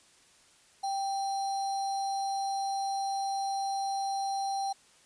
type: tone with sample-and-hold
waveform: sine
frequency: 784 Hz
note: G5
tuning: in tune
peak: -29 dBFS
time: 0.83-4.73 s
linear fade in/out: 10 ms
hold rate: 4900 Hz
effects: white hiss -61 dBFS RMS until 5.05 s + resampled to 22050 Hz